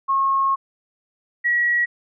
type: tone pair in turn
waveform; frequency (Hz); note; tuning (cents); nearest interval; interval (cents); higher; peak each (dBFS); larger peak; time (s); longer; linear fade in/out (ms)
sine; 1086 / 1918.3; C#6 / A#6; -36 / +49; minor seventh; 985; second; -16; neither; 0.08-0.56 / 1.44-1.86; first; 20
effects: none